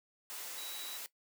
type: tone in noise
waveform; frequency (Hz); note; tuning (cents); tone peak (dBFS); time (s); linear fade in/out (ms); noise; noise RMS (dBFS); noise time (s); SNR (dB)
sine; 3898; B7; -23; -45; 0.58-0.97; 0; white; -44; 0.3-1.06; -4
effects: noise-tail reverb RT60 0.1 s tail -17 dB re dry + high-pass 400 Hz 12 dB/octave